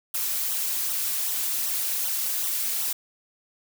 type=noise with flanger; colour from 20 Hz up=blue; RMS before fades=-27 dBFS; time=0.14-2.93 s; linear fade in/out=5 ms; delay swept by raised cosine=0.42 to 5.42 ms; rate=2.6 Hz; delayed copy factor=-0.7; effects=none